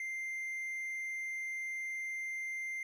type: tone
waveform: triangle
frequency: 2093 Hz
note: C7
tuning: in tune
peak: -35 dBFS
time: 0-2.83 s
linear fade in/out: 2 ms
effects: none